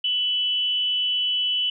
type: tone with amplitude modulation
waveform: sine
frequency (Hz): 2984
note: F#7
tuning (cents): +14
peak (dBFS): -18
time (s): 0.04-1.7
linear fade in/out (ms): 5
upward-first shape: sine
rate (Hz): 283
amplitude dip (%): 50
effects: none